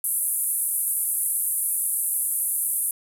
white band-pass noise, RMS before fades -25 dBFS, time 0.04-2.91 s, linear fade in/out 2 ms, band 9600 to 12000 Hz, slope 48 dB/octave, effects none

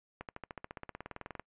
accelerating click train, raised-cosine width 0.5 ms, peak -26 dBFS, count 21, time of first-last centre 0.21-1.396 s, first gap 78 ms, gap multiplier 0.97, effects noise-tail reverb RT60 0.1 s tail -26 dB re dry + resampled to 8000 Hz

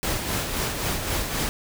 pink noise with tremolo, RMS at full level -25 dBFS, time 0.03-1.49 s, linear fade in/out 0 ms, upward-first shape sine, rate 3.8 Hz, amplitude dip 45%, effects none

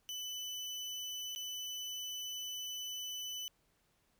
30% pulse tone with dropouts, 2997 Hz, F#7, 22 cents sharp, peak -37 dBFS, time 0.09-3.48 s, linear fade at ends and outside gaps 0 ms, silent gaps 1.35-1.36 s, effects pink hiss -75 dBFS RMS until 4.19 s

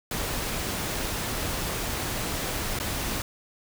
pink noise with dropouts, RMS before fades -30 dBFS, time 0.11-3.22 s, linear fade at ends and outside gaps 2 ms, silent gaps 2.789-2.799 s, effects none

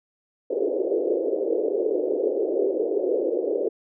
pink band-pass noise, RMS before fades -24 dBFS, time 0.5-3.69 s, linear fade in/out 10 ms, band 350 to 530 Hz, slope 48 dB/octave, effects none

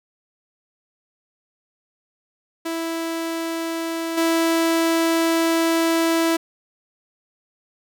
sawtooth tone with level steps, 329.6 Hz, E4, in tune, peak -20 / -13 dBFS, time 2.65-6.37 s, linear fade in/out 10 ms, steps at 4.17 s, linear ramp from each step 10 ms, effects none

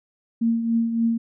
sine tone with tremolo, 229.8 Hz, A#3, 25 cents flat, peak -16 dBFS, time 0.41-1.18 s, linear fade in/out 10 ms, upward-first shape triangle, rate 3.5 Hz, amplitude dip 60%, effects none

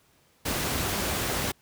pink noise, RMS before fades -28 dBFS, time 0.45-1.52 s, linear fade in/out 10 ms, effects pink hiss -63 dBFS RMS until 1.61 s + high-pass 60 Hz 12 dB/octave

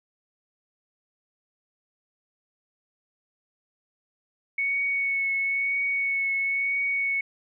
sine tone with vibrato, 2217 Hz, C#7, in tune, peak -23 dBFS, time 4.58-7.21 s, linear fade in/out 5 ms, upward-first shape triangle, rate 1 Hz, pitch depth 19 cents each way, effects none

